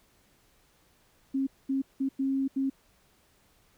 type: tone bursts at uneven times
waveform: sine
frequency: 269.7 Hz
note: C#4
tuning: 47 cents flat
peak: -25 dBFS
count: 5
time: 1.34-1.47 / 1.69-1.82 / 2-2.09 / 2.19-2.48 / 2.56-2.7 s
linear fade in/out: 10 ms
effects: pink hiss -65 dBFS RMS until 3.77 s